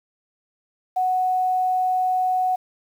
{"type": "tone with quantisation", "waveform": "sine", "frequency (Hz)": 740, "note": "F#5", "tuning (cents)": 0, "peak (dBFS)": -18, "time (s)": [0.96, 2.56], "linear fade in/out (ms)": 10, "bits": 8, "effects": []}